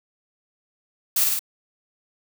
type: noise with echo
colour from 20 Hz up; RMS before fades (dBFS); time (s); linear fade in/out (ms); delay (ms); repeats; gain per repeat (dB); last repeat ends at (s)
blue; -20; 1.16-1.24; 5; 51; 3; -2; 1.393
effects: none